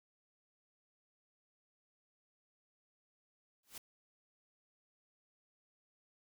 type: noise with exponential growth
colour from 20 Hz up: white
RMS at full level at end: -43 dBFS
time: 3.63-3.78 s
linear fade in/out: 5 ms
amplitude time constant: 31 ms
effects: none